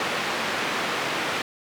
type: band-pass noise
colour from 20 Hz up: white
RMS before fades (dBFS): -27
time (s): 0-1.42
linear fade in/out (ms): 2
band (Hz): 190 to 2300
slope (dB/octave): 12
effects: none